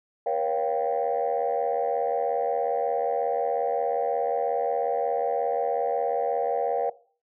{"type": "chord", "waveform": "sine", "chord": "G half-diminished seventh", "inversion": "first", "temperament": "equal with one note detuned", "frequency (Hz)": [477.6, 554.4, 698.5, 784], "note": ["Bb4", "Db5", "F5", "G5"], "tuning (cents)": [42, 0, 0, 0], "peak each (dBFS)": -28, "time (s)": [0.26, 6.9], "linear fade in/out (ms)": 5, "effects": ["noise-tail reverb RT60 0.4 s tail -17 dB re dry", "tanh soft clip ceiling -16 dBFS"]}